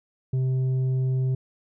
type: tone with tanh clipping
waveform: sine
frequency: 130 Hz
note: C3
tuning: 11 cents flat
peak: -22 dBFS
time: 0.33-1.35 s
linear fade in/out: 5 ms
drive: 5 dB
effects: none